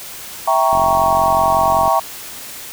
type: chord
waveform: sine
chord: E diminished seventh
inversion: none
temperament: equal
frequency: 659.3 / 784 / 932.3 / 1108.7 Hz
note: E5 / G5 / Bb5 / Db6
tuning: 0 / 0 / 0 / 0 cents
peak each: -17 dBFS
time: 0.47-2 s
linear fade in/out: 10 ms
type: click train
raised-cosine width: 3 ms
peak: -15 dBFS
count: 53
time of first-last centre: 0.73-1.878 s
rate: 45.3 Hz
effects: white hiss -32 dBFS RMS until 2.72 s